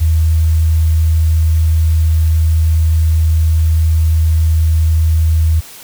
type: tone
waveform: sine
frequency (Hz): 80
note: D#2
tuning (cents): +49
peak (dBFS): -8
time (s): 0-5.61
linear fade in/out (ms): 20
effects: white hiss -35 dBFS RMS until 5.83 s